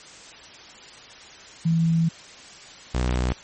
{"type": "tone pair in turn", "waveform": ["sine", "sawtooth"], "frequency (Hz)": [164.81, 61.97], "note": ["E3", "B1"], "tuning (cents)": [0, 7], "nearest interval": "octave + perfect fourth", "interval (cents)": 1693, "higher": "first", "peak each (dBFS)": -17, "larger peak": "neither", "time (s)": [[1.65, 2.09], [2.94, 3.33]], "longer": "first", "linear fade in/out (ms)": 10, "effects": ["white hiss -44 dBFS RMS until 3.43 s", "MP3 32 kbps"]}